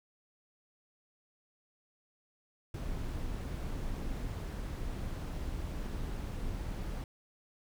brown noise with amplitude modulation, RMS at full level -36 dBFS, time 2.74-7.04 s, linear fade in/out 2 ms, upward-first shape sine, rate 228 Hz, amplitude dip 35%, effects none

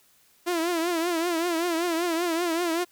sawtooth tone with vibrato, 339 Hz, E4, 49 cents sharp, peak -20 dBFS, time 0.46-2.85 s, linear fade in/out 20 ms, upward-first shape triangle, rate 5.2 Hz, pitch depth 110 cents each way, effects white hiss -61 dBFS RMS until 2.91 s

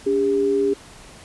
sine tone pair together, 284.3 / 402 Hz, C#4 / G4, +44 / +44 cents, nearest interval tritone, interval 600 cents, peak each -24 / -17 dBFS, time 0.06-0.74 s, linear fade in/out 10 ms, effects pink hiss -44 dBFS RMS until 1.24 s + resampled to 24000 Hz

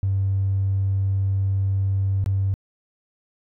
triangle tone with dropouts, 97.2 Hz, G2, 14 cents flat, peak -15 dBFS, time 0.03-2.54 s, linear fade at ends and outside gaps 0 ms, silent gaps 2.242-2.261 s, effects tanh soft clip ceiling -16 dBFS

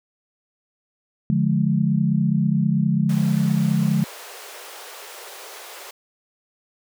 sine chord, D diminished, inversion none, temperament just, 146.83 / 176.2 / 211.4 Hz, D3 / F3 / Ab3, 0 / +16 / +31 cents, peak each -21 dBFS, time 1.3-4.04 s, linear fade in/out 0 ms
pink high-pass noise, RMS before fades -39 dBFS, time 3.09-5.91 s, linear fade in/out 5 ms, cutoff 390 Hz, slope 48 dB/octave
effects none

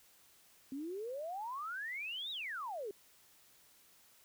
sine exponential two-way sweep, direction up then down, 259.9 to 3889 to 381.2 Hz, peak -39 dBFS, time 0.72-2.91 s, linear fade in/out 2 ms, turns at 2.31 s, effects white hiss -65 dBFS RMS until 4.24 s

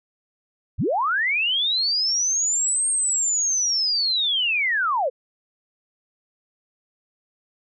sine linear two-way sweep, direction up then down, 43.57 to 8620 to 462.7 Hz, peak -19 dBFS, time 0.78-5.1 s, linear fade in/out 20 ms, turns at 2.89 s, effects none

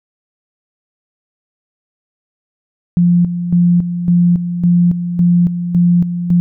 sine tone with tremolo, 174.61 Hz, F3, in tune, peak -7 dBFS, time 2.97-6.4 s, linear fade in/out 0 ms, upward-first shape square, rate 1.8 Hz, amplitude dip 65%, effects none

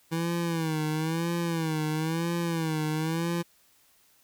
25% pulse tone with vibrato, 162.4 Hz, E3, 26 cents flat, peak -23 dBFS, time 0.11-3.43 s, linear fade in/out 20 ms, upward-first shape sine, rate 1 Hz, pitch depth 92 cents each way, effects white hiss -63 dBFS RMS until 4.23 s

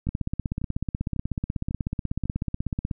two click trains, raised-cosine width 5 ms, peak -17 / -14 dBFS, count 5 / 47, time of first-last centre 0.07-2.256 / 0.09-2.912 s, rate 1.83 / 16.3 Hz, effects none

